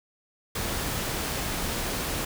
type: noise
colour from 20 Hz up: pink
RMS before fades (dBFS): -30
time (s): 0.55-2.25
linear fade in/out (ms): 5
effects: none